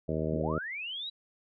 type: harmonic tone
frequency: 78.4 Hz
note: D#2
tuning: 14 cents sharp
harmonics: 1 / 2 / 3 / 4 / 5 / 6 / 7 / 8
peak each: -38 / -34 / -37 / -38 / -37 / -37 / -39 / -38 dBFS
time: 0.08-0.59 s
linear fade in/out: 10 ms
type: linear sweep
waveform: sine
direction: up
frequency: 101.3 to 3951 Hz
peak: -35 dBFS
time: 0.32-1.1 s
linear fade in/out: 10 ms
effects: none